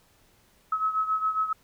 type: beating tone pair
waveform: sine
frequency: 1285 / 1292.3 Hz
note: E6 / E6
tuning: -45 / -35 cents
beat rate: 7.3 Hz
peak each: -25 / -30 dBFS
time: 0.72-1.53 s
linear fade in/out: 5 ms
effects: pink hiss -62 dBFS RMS until 1.63 s